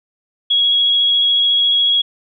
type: tone with vibrato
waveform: sine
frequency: 3322 Hz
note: G#7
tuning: in tune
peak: -11 dBFS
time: 0.5-2.02 s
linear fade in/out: 10 ms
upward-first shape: triangle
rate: 14 Hz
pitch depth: 13 cents each way
effects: none